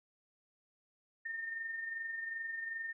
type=tone with amplitude modulation; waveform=sine; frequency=1819 Hz; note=A#6; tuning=43 cents flat; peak=-36 dBFS; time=1.25-2.93 s; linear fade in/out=10 ms; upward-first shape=sine; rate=22.6 Hz; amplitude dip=45%; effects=none